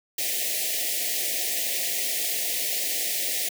white band-stop noise, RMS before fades -27 dBFS, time 0.18-3.49 s, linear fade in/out 5 ms, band 750 to 1800 Hz, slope 96 dB/octave, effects high-pass 400 Hz 12 dB/octave

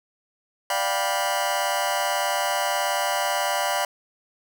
sawtooth chord, G dominant seventh, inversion second, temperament just, 588 / 705.6 / 784 / 980 Hz, D5 / F5 / G5 / B5, +2 / +18 / 0 / -14 cents, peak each -24 dBFS, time 0.7-3.85 s, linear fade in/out 2 ms, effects none

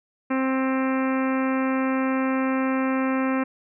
harmonic tone with a mistuned harmonic, 263.4 Hz, C4, 12 cents sharp, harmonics 1 / 2 / 3 / 4 / 5 / 6 / 7 / 8 / 9 / 10, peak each -22 / -29 / -35 / -32 / -34 / -37 / -37 / -40 / -38 / -43 dBFS, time 0.3-3.44 s, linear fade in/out 10 ms, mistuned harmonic 10, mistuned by +31 cents, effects none

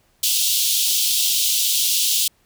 pink high-pass noise, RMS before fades -19 dBFS, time 0.23-2.28 s, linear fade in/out 5 ms, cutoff 3000 Hz, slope 48 dB/octave, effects pink hiss -61 dBFS RMS until 2.45 s

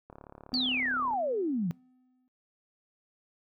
click train, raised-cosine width 1 ms, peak -33 dBFS, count 38, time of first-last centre 0.1-1.136 s, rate 35.7 Hz
triangle tone with exponential decay, 253.8 Hz, B3, 47 cents sharp, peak -28 dBFS, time 0.53-2.28 s, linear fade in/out 0 ms, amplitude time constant 380 ms
sine exponential sweep, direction down, 4699 to 160 Hz, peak -27 dBFS, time 0.54-1.71 s, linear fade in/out 0 ms
effects noise-tail reverb RT60 0.3 s tail -24 dB re dry

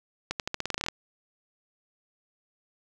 accelerating click train, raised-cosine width 0.2 ms, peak -12 dBFS, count 13, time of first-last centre 0.31-0.885 s, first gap 88 ms, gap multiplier 0.88, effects none

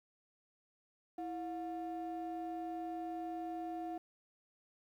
triangle ring-modulated tone, 523.3 Hz, C5, in tune, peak -33 dBFS, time 1.18-3.98 s, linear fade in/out 5 ms, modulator 194 Hz, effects tanh soft clip ceiling -33 dBFS + 12-bit

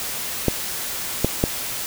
clicks, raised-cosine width 2 ms, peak -3 dBFS, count 3, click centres 0.483 / 1.246 / 1.439 s, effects white hiss -28 dBFS RMS until 1.86 s

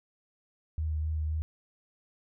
sine tone with vibrato, 77.78 Hz, D#2, in tune, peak -28 dBFS, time 0.78-1.42 s, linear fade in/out 0 ms, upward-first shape sine, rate 3.8 Hz, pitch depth 18 cents each way, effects none

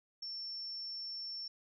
sine tone, 5420 Hz, E8, 47 cents sharp, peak -40 dBFS, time 0.22-1.48 s, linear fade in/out 5 ms, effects none

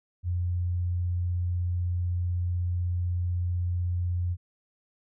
sine tone, 88.4 Hz, F2, 22 cents sharp, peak -25 dBFS, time 0.23-4.37 s, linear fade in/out 50 ms, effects none

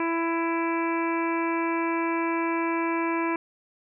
harmonic tone, 332.5 Hz, E4, 15 cents sharp, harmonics 1 / 2 / 3 / 4 / 5 / 6 / 7 / 8, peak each -26 / -36 / -29 / -39 / -37 / -42 / -34 / -43 dBFS, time 0-3.36 s, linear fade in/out 2 ms, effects none

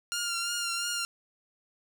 10% pulse tone with vibrato, 1396.9 Hz, F6, in tune, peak -21 dBFS, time 0.12-1.05 s, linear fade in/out 0 ms, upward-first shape triangle, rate 2.9 Hz, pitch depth 35 cents each way, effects none

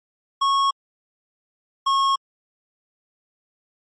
square tone pair in turn, 1100 / 1090.5 Hz, C#6 / C#6, -14 / -29 cents, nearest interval unison, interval 15 cents, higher first, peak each -17 / -17 dBFS, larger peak neither, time 0.41-0.71 / 1.86-2.16 s, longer neither, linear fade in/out 10 ms, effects low-pass 5000 Hz 12 dB/octave + MP3 48 kbps

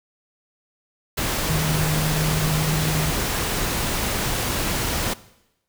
sine tone in noise, 155.1 Hz, D#3, 5 cents flat, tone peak -21 dBFS, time 1.49-3.11 s, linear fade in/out 10 ms, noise pink, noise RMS -24 dBFS, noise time 1.17-5.14 s, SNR 0 dB, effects noise-tail reverb RT60 0.9 s tail -19 dB re dry

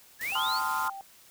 sine linear sweep, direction up, 1639 to 4748 Hz, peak -30 dBFS, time 0.19-0.61 s, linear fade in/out 50 ms
white noise, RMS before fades -41 dBFS, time 0.21-0.88 s, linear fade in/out 0 ms
sine tone, 784 Hz, G5, in tune, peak -38 dBFS, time 0.32-1.01 s, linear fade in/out 0 ms
sine chord, F dominant seventh, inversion first, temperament equal with one note detuned, 880 / 1035.1 / 1244.5 / 1396.9 Hz, A5 / C6 / Eb6 / F6, 0 / -19 / 0 / 0 cents, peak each -33 / -31 / -35 / -33 dBFS, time 0.35-0.9 s, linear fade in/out 5 ms
effects white hiss -56 dBFS RMS until 1.3 s

